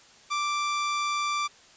sawtooth tone, 1174.7 Hz, D6, in tune, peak -22 dBFS, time 0.3-1.48 s, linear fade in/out 20 ms, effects white hiss -54 dBFS RMS until 1.76 s + resampled to 16000 Hz

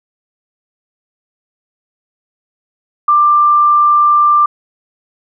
sine tone, 1185 Hz, D6, 15 cents sharp, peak -6 dBFS, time 3.08-4.46 s, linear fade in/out 5 ms, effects none

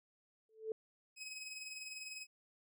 sine tone with exponential growth, 440 Hz, A4, in tune, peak -33 dBFS, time 0.49-0.72 s, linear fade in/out 2 ms, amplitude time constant 48 ms
20% pulse tone with tremolo, 2541 Hz, D#7, 36 cents sharp, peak -39 dBFS, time 1.16-2.27 s, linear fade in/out 50 ms, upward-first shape sine, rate 20 Hz, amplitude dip 50%
effects none

